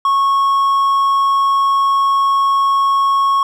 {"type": "tone", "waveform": "triangle", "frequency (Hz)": 1100, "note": "C#6", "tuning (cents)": -14, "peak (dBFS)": -9, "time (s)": [0.05, 3.43], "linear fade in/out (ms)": 2, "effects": []}